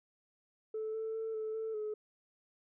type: tone with pitch steps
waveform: sine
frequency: 436.7 / 442.7 / 445.5 / 436.2 / 443.3 / 426.2 Hz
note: A4 / A4 / A4 / A4 / A4 / G#4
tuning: -13 / +11 / +22 / -15 / +13 / +45 cents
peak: -34 dBFS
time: 0.74-1.94 s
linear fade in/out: 5 ms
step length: 200 ms
effects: tanh soft clip ceiling -32 dBFS